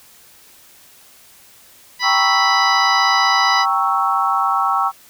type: harmonic tone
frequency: 987.8 Hz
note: B5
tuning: in tune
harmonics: 1 / 2 / 3 / 4 / 5 / 6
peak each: -25 / -19 / -27 / -25 / -22 / -32 dBFS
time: 1.99-3.66 s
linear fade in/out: 50 ms
type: chord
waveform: sine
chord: G diminished seventh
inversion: none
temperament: equal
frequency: 784 / 932.3 / 1108.7 / 1318.5 Hz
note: G5 / Bb5 / Db6 / Fb6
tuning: 0 / 0 / 0 / 0 cents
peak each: -20 / -23 / -19 / -19 dBFS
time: 2.02-4.92 s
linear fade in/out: 50 ms
effects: white hiss -47 dBFS RMS until 5.09 s